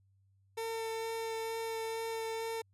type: tone with vibrato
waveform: 30% pulse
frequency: 450.7 Hz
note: A4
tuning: 42 cents sharp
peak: -33 dBFS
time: 0.57-2.62 s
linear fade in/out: 10 ms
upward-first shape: sine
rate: 2.2 Hz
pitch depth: 10 cents each way
effects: added 97 Hz sine -66 dBFS peak until 2.73 s + resampled to 32000 Hz